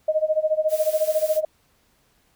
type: tone with tremolo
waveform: sine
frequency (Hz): 622.3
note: D#5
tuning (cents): 0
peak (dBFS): -15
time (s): 0.08-1.45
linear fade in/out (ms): 5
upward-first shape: sine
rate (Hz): 14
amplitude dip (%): 90
type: noise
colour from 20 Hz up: blue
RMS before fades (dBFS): -35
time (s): 0.68-1.41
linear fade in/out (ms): 50
effects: pink hiss -63 dBFS RMS until 2.35 s